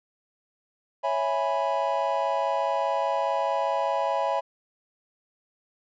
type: chord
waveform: triangle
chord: C# minor seventh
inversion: none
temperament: equal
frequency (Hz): 554.4 / 659.3 / 830.6 / 987.8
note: C#5 / E5 / G#5 / B5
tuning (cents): 0 / 0 / 0 / 0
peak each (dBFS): -27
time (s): 1.03-4.41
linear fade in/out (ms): 20
effects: resampled to 16000 Hz